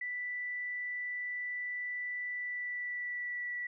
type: tone with pitch glide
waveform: sine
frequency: 1975.5 to 1953.9 Hz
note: B6 to B6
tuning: 0 to -19 cents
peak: -35 dBFS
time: 0.01-3.67 s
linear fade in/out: 5 ms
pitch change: -19 cents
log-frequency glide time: 2.3-3.52 s
effects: none